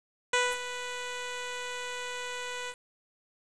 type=tone with ADSR envelope; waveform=10% pulse; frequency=493.9 Hz; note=B4; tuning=in tune; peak=-14 dBFS; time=0.33-2.75 s; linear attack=6 ms; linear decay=240 ms; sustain=-12 dB; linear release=60 ms; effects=resampled to 22050 Hz + 7-bit